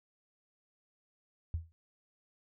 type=tone with exponential decay; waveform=sine; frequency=82.41 Hz; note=E2; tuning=in tune; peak=-28 dBFS; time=1.54-1.72 s; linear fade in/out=0 ms; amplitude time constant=38 ms; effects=none